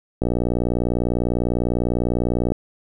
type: click train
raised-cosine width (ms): 2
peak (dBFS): -7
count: 139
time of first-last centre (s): 0.22-2.52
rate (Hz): 60
effects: 8-bit